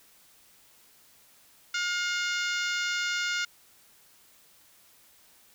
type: harmonic tone with a mistuned harmonic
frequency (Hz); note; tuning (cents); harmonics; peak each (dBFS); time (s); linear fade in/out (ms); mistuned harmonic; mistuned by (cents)
712; F5; +33; 2 / 3 / 4 / 5 / 6 / 7 / 8 / 9 / 10; -30 / -34 / -36 / -38 / -40 / -41 / -42 / -43 / -44; 1.74-3.45; 5; 8; -22
effects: white hiss -59 dBFS RMS until 5.54 s